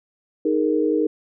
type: chord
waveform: sine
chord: D# suspended fourth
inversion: none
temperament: equal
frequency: 311.1 / 415.3 / 466.2 Hz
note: D#4 / G#4 / A#4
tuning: 0 / 0 / 0 cents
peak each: -20 / -23 / -22 dBFS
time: 0.45-1.07 s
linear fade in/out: 5 ms
effects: none